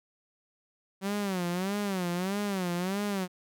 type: tone with vibrato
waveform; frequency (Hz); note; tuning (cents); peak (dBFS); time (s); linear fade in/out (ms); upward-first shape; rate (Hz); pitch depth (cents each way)
sawtooth; 189.3; F#3; +40; -25; 1.01-3.28; 50; sine; 1.6; 150
effects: none